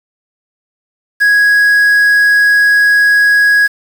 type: tone with quantisation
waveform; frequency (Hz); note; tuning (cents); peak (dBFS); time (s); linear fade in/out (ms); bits
triangle; 1661.2; G#6; 0; -4; 1.2-3.68; 20; 5
effects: none